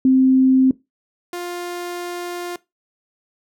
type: tone pair in turn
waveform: sine / sawtooth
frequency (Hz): 261.5 / 351.7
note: C4 / F4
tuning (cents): -1 / +12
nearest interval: perfect fourth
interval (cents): 513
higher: second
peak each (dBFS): -10 / -22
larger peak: first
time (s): 0.05-0.71 / 1.33-2.56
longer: second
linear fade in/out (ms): 2
effects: noise-tail reverb RT60 0.2 s tail -19 dB re dry